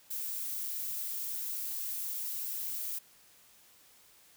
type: noise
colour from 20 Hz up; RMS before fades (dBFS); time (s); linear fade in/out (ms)
violet; -37; 0.1-2.99; 10
effects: white hiss -61 dBFS RMS until 4.36 s